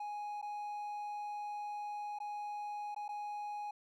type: tone with dropouts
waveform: triangle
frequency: 830.6 Hz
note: G#5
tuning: in tune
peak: -37 dBFS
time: 0-3.71 s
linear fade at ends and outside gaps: 5 ms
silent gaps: 0.416-0.425 / 2.188-2.201 / 2.947-2.962 / 3.081-3.089 s
effects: none